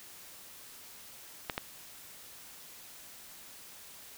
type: clicks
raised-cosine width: 0.3 ms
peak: -16 dBFS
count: 2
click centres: 1.498 / 1.579 s
effects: white hiss -51 dBFS RMS until 4.17 s